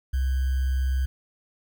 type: tone with sample-and-hold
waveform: sine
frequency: 65.41 Hz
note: C2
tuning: in tune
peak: -21 dBFS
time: 0.13-1.06 s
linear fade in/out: 10 ms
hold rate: 1575 Hz
effects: none